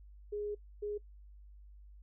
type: tone bursts at uneven times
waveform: sine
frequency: 415.3 Hz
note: G#4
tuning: in tune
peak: -35 dBFS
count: 2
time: 0.32-0.55 / 0.82-0.98 s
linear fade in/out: 10 ms
effects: noise-tail reverb RT60 0.1 s tail -23 dB re dry + added 50 Hz sine -52 dBFS peak until 2.02 s